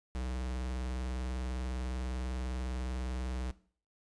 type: tone with vibrato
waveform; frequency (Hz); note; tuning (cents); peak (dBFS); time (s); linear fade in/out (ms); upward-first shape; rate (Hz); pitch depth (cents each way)
square; 62.6; B1; +24; -35; 0.15-3.51; 0; sine; 20; 80
effects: noise-tail reverb RT60 0.5 s tail -19 dB re dry + resampled to 22050 Hz